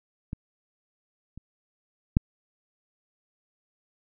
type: clicks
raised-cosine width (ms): 5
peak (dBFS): -20 / -29 / -6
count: 3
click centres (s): 0.331 / 1.376 / 2.169
effects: none